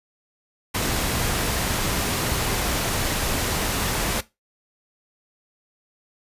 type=noise; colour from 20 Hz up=pink; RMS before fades=-24 dBFS; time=0.74-4.21 s; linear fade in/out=10 ms; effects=noise-tail reverb RT60 0.2 s tail -17 dB re dry + resampled to 32000 Hz